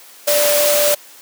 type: tone in noise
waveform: sine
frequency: 587.3 Hz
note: D5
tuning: in tune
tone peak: -14 dBFS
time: 0.27-0.95 s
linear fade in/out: 10 ms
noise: white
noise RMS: -17 dBFS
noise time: 0.27-0.95 s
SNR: 0 dB
effects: white hiss -42 dBFS RMS until 1.21 s + high-pass 300 Hz 12 dB/octave